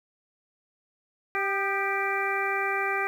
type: harmonic tone with a mistuned harmonic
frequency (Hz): 392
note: G4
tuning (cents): 0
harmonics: 1 / 2 / 3 / 4 / 5 / 6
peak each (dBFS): -32 / -32 / -32 / -32 / -32 / -32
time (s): 1.35-3.07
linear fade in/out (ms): 0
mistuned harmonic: 3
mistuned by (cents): +45
effects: 9-bit